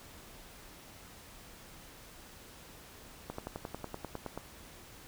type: slowing click train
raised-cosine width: 1 ms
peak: -24 dBFS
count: 12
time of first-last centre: 3.3-4.376 s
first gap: 84 ms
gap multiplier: 1.03
effects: pink hiss -53 dBFS RMS until 5.07 s